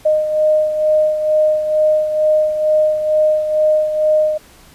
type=beating tone pair; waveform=sine; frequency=615 / 617.2 Hz; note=D#5 / D#5; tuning=-20 / -14 cents; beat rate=2.2 Hz; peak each=-12 / -20 dBFS; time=0.05-4.38 s; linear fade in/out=10 ms; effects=pink hiss -45 dBFS RMS until 4.74 s + resampled to 32000 Hz